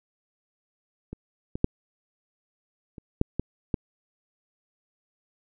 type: clicks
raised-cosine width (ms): 3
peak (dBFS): -23 / -18 / -6 / -28 / -7 / -13 / -11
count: 7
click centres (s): 1.13 / 1.555 / 1.644 / 2.982 / 3.214 / 3.396 / 3.742
effects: none

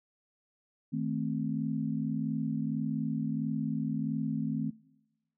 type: chord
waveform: sine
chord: A diminished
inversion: second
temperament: equal with one note detuned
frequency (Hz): 157.19 / 220 / 261.6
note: Eb3 / A3 / C4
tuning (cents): +18 / 0 / 0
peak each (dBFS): -34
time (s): 0.92-4.71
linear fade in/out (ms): 20
effects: noise-tail reverb RT60 1.0 s tail -23 dB re dry

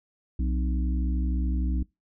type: harmonic tone with a mistuned harmonic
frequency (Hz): 61.8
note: B1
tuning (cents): +2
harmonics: 1 / 3 / 4 / 5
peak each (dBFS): -24 / -34 / -36 / -38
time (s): 0.39-1.83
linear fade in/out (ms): 5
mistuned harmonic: 4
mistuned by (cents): +79
effects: noise-tail reverb RT60 0.2 s tail -23 dB re dry

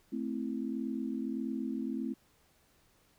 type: chord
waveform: sine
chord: A minor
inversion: none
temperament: equal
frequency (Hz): 220 / 261.6 / 329.6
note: A3 / C4 / E4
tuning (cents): 0 / 0 / 0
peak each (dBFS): -37 / -36 / -40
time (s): 0.12-2.14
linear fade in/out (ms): 10
effects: pink hiss -68 dBFS RMS until 3.18 s

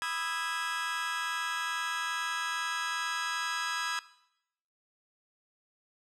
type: chord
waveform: sawtooth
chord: E major seventh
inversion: second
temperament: just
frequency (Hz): 988.9 / 1236.1 / 1318.5 / 1648.1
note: B5 / D#6 / E6 / G#6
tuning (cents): +2 / -12 / 0 / -14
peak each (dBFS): -35 / -36 / -34 / -31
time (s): 0.02-3.99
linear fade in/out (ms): 0
effects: noise-tail reverb RT60 0.8 s tail -18 dB re dry + low-pass 8000 Hz 12 dB/octave

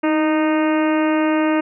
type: harmonic tone with a mistuned harmonic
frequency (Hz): 308.6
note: D#4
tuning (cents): -14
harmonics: 1 / 2 / 3 / 4 / 5 / 6 / 7 / 8 / 9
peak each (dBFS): -16 / -22 / -26 / -28 / -30 / -32 / -33 / -34 / -35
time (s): 0.03-1.61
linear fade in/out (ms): 10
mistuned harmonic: 1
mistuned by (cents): +28
effects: none

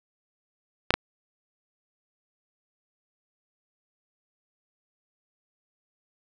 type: clicks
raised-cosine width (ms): 0.3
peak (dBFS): -3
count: 2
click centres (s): 0.906 / 0.94
effects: none

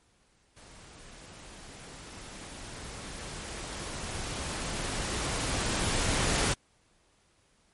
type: noise with level ramp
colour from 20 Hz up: pink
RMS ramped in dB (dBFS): -52 to -26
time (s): 0.56-6.54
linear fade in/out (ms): 10
effects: pink hiss -67 dBFS RMS until 7.73 s + MP3 48 kbps

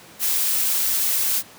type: noise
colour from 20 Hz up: blue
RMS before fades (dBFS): -21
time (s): 0.19-1.43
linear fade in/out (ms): 50
effects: pink hiss -45 dBFS RMS until 1.58 s + high-pass 150 Hz 12 dB/octave

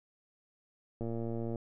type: click train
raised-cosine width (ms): 2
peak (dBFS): -25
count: 64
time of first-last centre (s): 1.01-1.558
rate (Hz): 115
effects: none

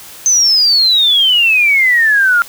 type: exponential sweep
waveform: sine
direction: down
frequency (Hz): 6272 to 1381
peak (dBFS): -7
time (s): 0.26-2.42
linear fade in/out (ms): 0
effects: white hiss -34 dBFS RMS until 2.48 s

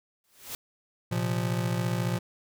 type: noise with exponential growth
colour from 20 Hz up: white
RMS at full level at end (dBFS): -34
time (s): 0.24-0.55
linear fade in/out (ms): 1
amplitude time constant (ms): 66
type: chord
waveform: square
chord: Bb suspended second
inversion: none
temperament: just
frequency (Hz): 116.54 / 131.11 / 174.81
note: Bb2 / C3 / F3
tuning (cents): 0 / +4 / +2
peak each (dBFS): -30 / -35 / -31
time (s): 1.11-2.19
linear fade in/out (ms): 10
effects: none

